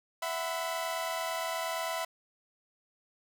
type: chord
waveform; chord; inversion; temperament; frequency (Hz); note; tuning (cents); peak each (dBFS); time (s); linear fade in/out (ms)
sawtooth; E suspended second; none; equal with one note detuned; 659.3 / 740 / 1003.3; E5 / F#5 / B5; 0 / 0 / +27; -31 / -36 / -33; 0.22-2.05; 5
effects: none